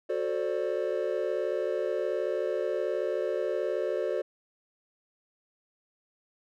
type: chord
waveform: triangle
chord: D dominant seventh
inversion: first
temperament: just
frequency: 367.1 / 440.5 / 528.6 / 587.3 Hz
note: F#4 / A4 / C5 / D5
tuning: -14 / +2 / +18 / 0 cents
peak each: -31 dBFS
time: 0.09-4.22 s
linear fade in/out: 10 ms
effects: none